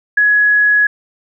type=tone with ADSR envelope; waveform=sine; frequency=1680 Hz; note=G#6; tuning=19 cents sharp; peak=-6 dBFS; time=0.17-0.87 s; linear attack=7 ms; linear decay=16 ms; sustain=-2 dB; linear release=5 ms; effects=none